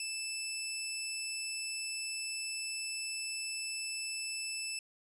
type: tone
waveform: 15% pulse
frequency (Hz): 2637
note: E7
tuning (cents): 0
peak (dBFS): -29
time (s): 0-4.79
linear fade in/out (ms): 2
effects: resampled to 24000 Hz